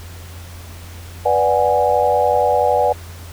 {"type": "chord", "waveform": "sine", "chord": "G# half-diminished seventh", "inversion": "first", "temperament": "equal", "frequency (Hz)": [493.9, 587.3, 740, 830.6], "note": ["B4", "D5", "F#5", "G#5"], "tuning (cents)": [0, 0, 0, 0], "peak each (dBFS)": -18, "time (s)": [1.25, 2.93], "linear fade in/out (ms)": 10, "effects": ["added 86 Hz sine -33 dBFS peak until 3.32 s", "pink hiss -40 dBFS RMS until 3.32 s"]}